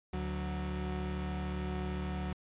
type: tone pair together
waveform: 35% pulse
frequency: 73.42 / 184.15 Hz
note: D2 / F#3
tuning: 0 / -8 cents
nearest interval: octave + major third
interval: 1592 cents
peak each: -35 / -36 dBFS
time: 0.13-2.33 s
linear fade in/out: 5 ms
effects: resampled to 8000 Hz